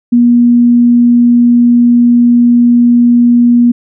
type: tone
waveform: sine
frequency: 240 Hz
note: B3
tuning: 49 cents flat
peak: -3 dBFS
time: 0.12-3.72 s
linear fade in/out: 10 ms
effects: none